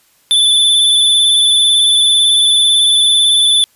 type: tone with vibrato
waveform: square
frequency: 3500 Hz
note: A7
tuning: 10 cents flat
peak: -8 dBFS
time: 0.31-3.64 s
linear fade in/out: 0 ms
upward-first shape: sine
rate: 18 Hz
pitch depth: 26 cents each way
effects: white hiss -53 dBFS RMS until 3.75 s + resampled to 32000 Hz